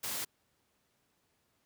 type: noise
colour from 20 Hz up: white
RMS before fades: -37 dBFS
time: 0.03-0.25 s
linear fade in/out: 10 ms
effects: pink hiss -75 dBFS RMS until 1.65 s + high-pass 80 Hz 12 dB/octave